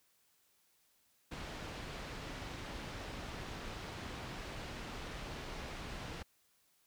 pink low-pass noise, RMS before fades -45 dBFS, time 1.31-6.23 s, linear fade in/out 10 ms, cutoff 4400 Hz, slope 12 dB/octave, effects white hiss -73 dBFS RMS until 6.86 s

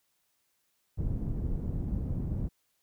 pink low-pass noise, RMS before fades -32 dBFS, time 0.97-2.49 s, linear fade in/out 20 ms, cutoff 190 Hz, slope 12 dB/octave, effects white hiss -75 dBFS RMS until 2.82 s

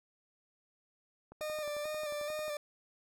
click train, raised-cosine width 1 ms, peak -37 dBFS, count 14, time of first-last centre 1.32-2.481 s, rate 11.2 Hz
40% pulse tone with vibrato, 601 Hz, D5, 40 cents sharp, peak -35 dBFS, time 1.41-2.57 s, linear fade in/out 2 ms, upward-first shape square, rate 2.3 Hz, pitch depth 30 cents each way
effects none

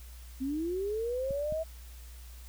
sine linear sweep, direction up, 254.7 to 654 Hz, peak -30 dBFS, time 0.4-1.64 s, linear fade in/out 20 ms
clicks, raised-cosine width 5 ms, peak -28 dBFS, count 2, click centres 1.308 / 1.524 s
effects added 60 Hz sine -45 dBFS peak until 2.48 s + white hiss -56 dBFS RMS until 2.48 s

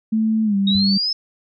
sine tone with pitch glide, 220 to 197.13 Hz, A3 to G3, 0 to +10 cents, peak -15 dBFS, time 0.12-0.98 s, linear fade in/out 10 ms, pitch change -190 cents, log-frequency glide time 0.44-0.56 s
sine exponential sweep, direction up, 3735 to 5274 Hz, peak -18 dBFS, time 0.67-1.13 s, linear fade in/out 5 ms
sine tone with exponential decay, 92 Hz, F#2, 9 cents flat, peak -24 dBFS, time 0.75-1.01 s, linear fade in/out 0 ms, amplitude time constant 55 ms
effects none

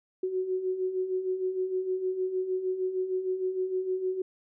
sine beating tone pair, 367.3 / 373.8 Hz, F#4 / F#4, -13 / +18 cents, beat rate 6.5 Hz, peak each -35 / -28 dBFS, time 0.23-4.22 s, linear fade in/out 5 ms, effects none

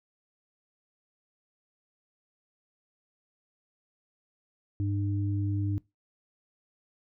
sine tone pair together, 100.39 / 301.7 Hz, G2 / D4, +42 / +47 cents, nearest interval octave + perfect fifth, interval 1905 cents, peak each -27 / -34 dBFS, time 4.8-5.78 s, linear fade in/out 0 ms, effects noise-tail reverb RT60 0.2 s tail -21 dB re dry

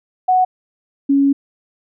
sine tone pair in turn, 740 / 278 Hz, F#5 / C#4, 0 / +5 cents, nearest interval octave + perfect fourth, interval 1695 cents, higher first, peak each -10 dBFS, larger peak neither, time 0.28-0.45 / 1.09-1.33 s, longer second, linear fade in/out 10 ms, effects none

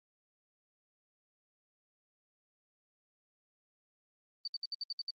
sine tone bursts, 4584 Hz, D8, 43 cents flat, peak -35 dBFS, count 8, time 4.45-5.106 s, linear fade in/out 2 ms, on 26 ms, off 64 ms, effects Opus 24 kbps

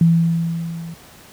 sine tone with level ramp, 166.7 Hz, E3, 20 cents sharp, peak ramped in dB -8 to -29 dBFS, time 0.01-0.94 s, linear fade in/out 2 ms, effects pink hiss -44 dBFS RMS until 1.32 s + high-pass 60 Hz 12 dB/octave

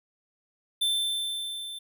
square tone with level ramp, 3547 Hz, A7, 13 cents sharp, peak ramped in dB -23 to -37 dBFS, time 0.81-1.79 s, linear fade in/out 10 ms, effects none

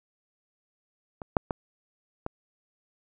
clicks, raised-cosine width 1 ms, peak -23 / -6 / -14 / -17 dBFS, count 4, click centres 1.218 / 1.368 / 1.508 / 2.264 s, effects none

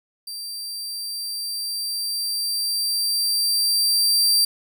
sawtooth tone with level ramp, 4699 Hz, D8, in tune, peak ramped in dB -28 to -12 dBFS, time 0.27-4.45 s, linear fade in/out 5 ms, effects none

